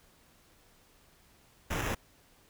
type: noise with sample-and-hold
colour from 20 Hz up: pink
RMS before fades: -33 dBFS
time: 1.7-1.95 s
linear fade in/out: 10 ms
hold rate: 4410 Hz
effects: pink hiss -63 dBFS RMS until 2.49 s